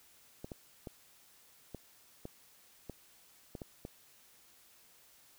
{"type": "clicks", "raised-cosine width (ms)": 2, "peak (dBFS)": -29, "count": 9, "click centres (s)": [0.445, 0.518, 0.872, 1.747, 2.254, 2.897, 3.552, 3.618, 3.851], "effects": ["white hiss -63 dBFS RMS until 5.38 s"]}